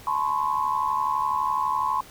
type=tone cluster; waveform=sine; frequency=862 / 1013 / 1085 Hz; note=A5 / B5 / C#6; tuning=-36 / +44 / -37 cents; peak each=-29 / -25 / -26 dBFS; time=0.07-2.01 s; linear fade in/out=2 ms; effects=pink hiss -47 dBFS RMS until 2.1 s